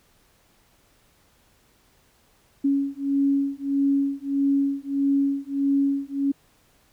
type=beating tone pair; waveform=sine; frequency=277.2 / 278.8 Hz; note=C#4 / C#4; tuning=0 / +10 cents; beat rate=1.6 Hz; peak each=-23 dBFS; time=2.64-6.32 s; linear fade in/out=10 ms; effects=pink hiss -61 dBFS RMS until 6.92 s